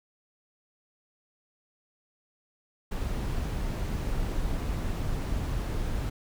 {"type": "noise", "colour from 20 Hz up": "brown", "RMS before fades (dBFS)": -30, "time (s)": [2.91, 6.1], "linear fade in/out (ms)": 10, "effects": []}